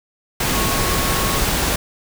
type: tone in noise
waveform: sine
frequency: 1100 Hz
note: C#6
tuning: 14 cents flat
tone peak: -26 dBFS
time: 0.53-1.39 s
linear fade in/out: 5 ms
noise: pink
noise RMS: -19 dBFS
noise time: 0.4-1.76 s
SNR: -10 dB
effects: none